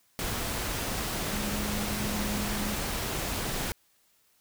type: tone in noise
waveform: sine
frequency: 207.7 Hz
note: G#3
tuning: in tune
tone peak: -33 dBFS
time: 1.32-2.74 s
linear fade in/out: 0 ms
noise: pink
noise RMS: -32 dBFS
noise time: 0.19-3.72 s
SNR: -4 dB
effects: white hiss -67 dBFS RMS until 4.4 s